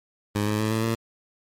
15% pulse tone with pitch steps, 103.83 / 106.26 / 108.74 / 111.28 / 113.88 Hz, G#2 / G#2 / A2 / A2 / A#2, 0 / +40 / -20 / +20 / -40 cents, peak -16 dBFS, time 0.35-0.95 s, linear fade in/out 5 ms, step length 120 ms, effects MP3 64 kbps

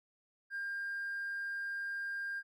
triangle tone with hard clipping, 1602 Hz, G6, 37 cents sharp, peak -36 dBFS, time 0.5-2.43 s, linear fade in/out 50 ms, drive 2 dB, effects none

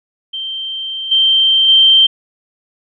sine tone with level steps, 3136 Hz, G7, in tune, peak -20 / -8 / -5 dBFS, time 0.33-2.07 s, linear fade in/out 10 ms, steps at 1.11 / 1.68 s, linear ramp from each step 10 ms, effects none

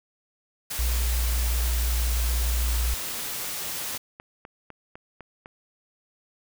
white noise, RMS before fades -32 dBFS, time 0.7-3.98 s, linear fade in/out 10 ms
sine tone, 59.3 Hz, A#1, 30 cents sharp, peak -22 dBFS, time 0.79-2.94 s, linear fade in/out 0 ms
click train, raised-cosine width 0.5 ms, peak -26 dBFS, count 11, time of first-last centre 2.94-5.459 s, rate 3.97 Hz
effects none

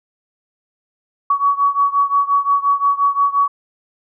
sine beating tone pair, 1126 / 1131.7 Hz, C#6 / C#6, +27 / +35 cents, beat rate 5.7 Hz, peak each -15 / -17 dBFS, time 1.3-3.48 s, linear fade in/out 5 ms, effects none

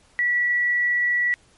sine tone, 1945 Hz, B6, 27 cents flat, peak -18 dBFS, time 0.19-1.34 s, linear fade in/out 0 ms, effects pink hiss -57 dBFS RMS until 1.57 s + MP3 48 kbps

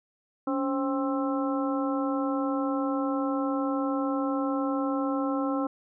harmonic tone with a mistuned harmonic, 264.7 Hz, C4, 20 cents sharp, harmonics 1 / 2 / 3 / 4 / 5, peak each -27 / -32 / -36 / -36 / -36 dBFS, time 0.47-5.67 s, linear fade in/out 5 ms, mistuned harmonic 1, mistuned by +100 cents, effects none

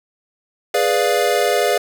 square chord, G# diminished seventh, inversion none, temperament equal, 415.3 / 493.9 / 587.3 / 698.5 Hz, G#4 / B4 / D5 / F5, 0 / 0 / 0 / 0 cents, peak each -21 dBFS, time 0.74-1.78 s, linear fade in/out 5 ms, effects none

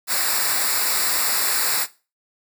white noise with comb filter, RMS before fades -21 dBFS, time 0.07-1.87 s, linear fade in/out 50 ms, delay 0.32 ms, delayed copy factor -0.8, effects noise-tail reverb RT60 0.3 s tail -17 dB re dry

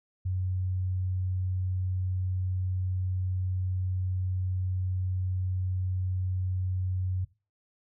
sine tone, 92.5 Hz, F#2, in tune, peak -27 dBFS, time 0.25-7.25 s, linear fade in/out 10 ms, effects noise-tail reverb RT60 0.3 s tail -18 dB re dry

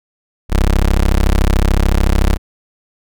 25% pulse tone, 33.67 Hz, C#1, 50 cents flat, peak -6 dBFS, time 0.49-2.38 s, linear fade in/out 50 ms, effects none

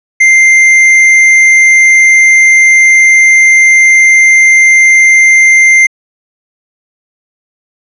sine tone with tanh clipping, 2093 Hz, C7, in tune, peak -3 dBFS, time 0.2-5.87 s, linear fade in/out 10 ms, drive 8 dB, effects low-pass 10000 Hz 12 dB/octave

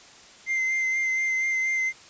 triangle tone with vibrato, 2081 Hz, C7, 10 cents flat, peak -21 dBFS, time 0.46-1.93 s, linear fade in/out 50 ms, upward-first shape sine, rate 4.2 Hz, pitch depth 18 cents each way, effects white hiss -49 dBFS RMS until 2.09 s + resampled to 16000 Hz

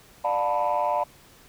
sine chord, B half-diminished seventh, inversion first, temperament just, 592.7 / 711.2 / 889 / 987.8 Hz, D5 / F5 / A5 / B5, +16 / +31 / +18 / 0 cents, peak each -26 dBFS, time 0.24-1.04 s, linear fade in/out 10 ms, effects tanh soft clip ceiling -16 dBFS + pink hiss -53 dBFS RMS until 1.48 s

